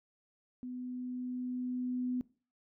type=tone with level ramp; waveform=sine; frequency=250.3 Hz; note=B3; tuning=23 cents sharp; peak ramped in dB=-39 to -31 dBFS; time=0.63-2.21 s; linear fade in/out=0 ms; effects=noise-tail reverb RT60 0.4 s tail -21 dB re dry